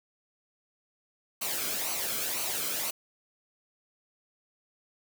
white noise with flanger, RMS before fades -32 dBFS, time 1.41-2.91 s, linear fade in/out 10 ms, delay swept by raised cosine 0.57 to 1.11 ms, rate 2 Hz, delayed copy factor -0.6, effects none

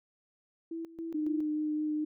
sine tone with tremolo, 329.6 Hz, E4, in tune, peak -35 dBFS, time 0.71-1.42 s, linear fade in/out 5 ms, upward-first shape square, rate 3.6 Hz, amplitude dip 80%
sine tone with vibrato, 304.4 Hz, D#4, 38 cents flat, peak -29 dBFS, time 1.14-2.05 s, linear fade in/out 10 ms, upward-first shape triangle, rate 4.7 Hz, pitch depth 11 cents each way
effects none

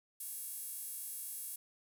sawtooth tone with high-pass filter, 556 Hz, C#5, 5 cents sharp, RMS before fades -44 dBFS, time 0.2-1.56 s, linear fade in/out 5 ms, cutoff 11000 Hz, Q 2, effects none

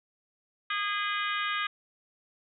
harmonic tone with a mistuned harmonic, 409.8 Hz, G#4, 23 cents flat, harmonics 3 / 4 / 5 / 6 / 7 / 8 / 9, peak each -32 / -34 / -36 / -38 / -39 / -40 / -41 dBFS, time 0.7-1.67 s, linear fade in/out 5 ms, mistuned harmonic 7, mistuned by +60 cents, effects none

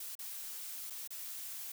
blue noise with dropouts, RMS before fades -44 dBFS, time 0-1.72 s, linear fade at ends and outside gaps 5 ms, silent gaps 0.153-0.19 / 0.901-0.904 / 1.076-1.105 s, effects none

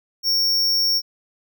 square tone, 5500 Hz, F8, 27 cents flat, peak -17 dBFS, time 0.23-1.02 s, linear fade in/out 50 ms, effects none

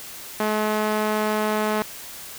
sawtooth tone with band-pass filter, 213.8 Hz, A3, 49 cents flat, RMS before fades -23 dBFS, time 0.4-1.82 s, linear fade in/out 0 ms, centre 930 Hz, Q 0.64, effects white hiss -38 dBFS RMS until 2.38 s

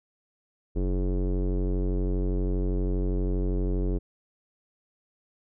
square tone with low-pass filter, 46.25 Hz, F#1, in tune, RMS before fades -26 dBFS, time 0.75-3.99 s, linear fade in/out 20 ms, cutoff 390 Hz, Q 3, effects none

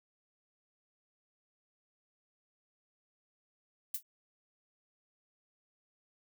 violet noise with exponential decay, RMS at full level -29 dBFS, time 3.94-4.03 s, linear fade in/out 5 ms, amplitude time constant 18 ms, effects none

